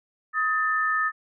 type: tone pair together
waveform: sine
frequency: 1262 / 1778 Hz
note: D#6 / A6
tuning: +24 / +18 cents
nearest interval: tritone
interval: 594 cents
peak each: -24 dBFS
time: 0.33-1.12 s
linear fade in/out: 50 ms
effects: none